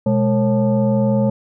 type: tone with frequency modulation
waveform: sine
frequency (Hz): 210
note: G#3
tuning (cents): +19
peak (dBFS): -13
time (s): 0.06-1.3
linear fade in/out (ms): 5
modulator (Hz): 334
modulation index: 1.1
effects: none